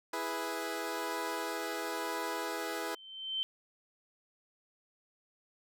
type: chord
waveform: 15% pulse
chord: E major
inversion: none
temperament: equal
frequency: 329.6 / 415.3 / 493.9 Hz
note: E4 / G#4 / B4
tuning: 0 / 0 / 0 cents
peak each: -33 dBFS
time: 0.13-2.95 s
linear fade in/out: 5 ms
type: tone with exponential growth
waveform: sine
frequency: 3099 Hz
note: G7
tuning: 21 cents flat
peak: -29 dBFS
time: 2.64-3.43 s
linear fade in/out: 0 ms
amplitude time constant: 170 ms
effects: none